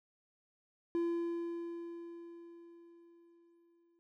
triangle tone with exponential decay, 340 Hz, F4, 46 cents flat, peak -28 dBFS, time 0.95-3.99 s, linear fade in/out 0 ms, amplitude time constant 660 ms, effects none

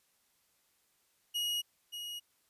40% pulse tone with echo, 2891 Hz, F#7, 41 cents flat, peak -31 dBFS, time 1.34-1.62 s, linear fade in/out 20 ms, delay 580 ms, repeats 1, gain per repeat -8 dB, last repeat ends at 2.2 s, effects white hiss -73 dBFS RMS until 2.49 s + resampled to 32000 Hz

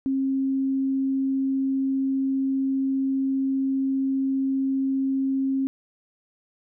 sine tone, 268.5 Hz, C4, 45 cents sharp, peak -21 dBFS, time 0.06-5.67 s, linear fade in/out 0 ms, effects none

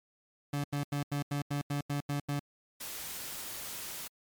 30% pulse tone bursts, 143.6 Hz, D3, 39 cents flat, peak -28 dBFS, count 10, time 0.53-2.395 s, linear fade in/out 5 ms, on 110 ms, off 85 ms
white noise, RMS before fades -41 dBFS, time 2.8-4.08 s, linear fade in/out 10 ms
effects MP3 96 kbps

